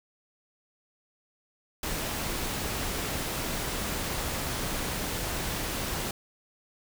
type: noise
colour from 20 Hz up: pink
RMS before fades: -32 dBFS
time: 1.83-6.11 s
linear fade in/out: 2 ms
effects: none